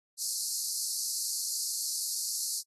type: high-pass noise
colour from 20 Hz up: pink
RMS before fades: -33 dBFS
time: 0.17-2.63 s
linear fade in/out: 50 ms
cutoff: 4300 Hz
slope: 96 dB/octave
effects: AAC 32 kbps